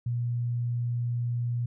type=tone; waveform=sine; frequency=120 Hz; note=B2; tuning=49 cents flat; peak=-26 dBFS; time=0.06-1.66 s; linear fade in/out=5 ms; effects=none